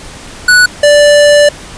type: tone pair in turn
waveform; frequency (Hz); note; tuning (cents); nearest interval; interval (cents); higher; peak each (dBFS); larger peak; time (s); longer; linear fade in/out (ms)
square; 1476 / 585.8; F#6 / D5; -5 / -5; octave + major third; 1600; first; -3; neither; 0.48-0.66 / 0.83-1.49; second; 5
effects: pink hiss -29 dBFS RMS until 1.77 s + resampled to 22050 Hz